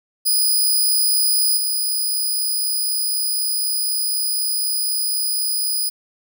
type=tone with level steps; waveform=5% pulse; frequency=4966 Hz; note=D#8; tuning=4 cents flat; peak=-8 / -12 dBFS; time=0.25-5.9 s; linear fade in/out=20 ms; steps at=1.57 s; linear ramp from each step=2 ms; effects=none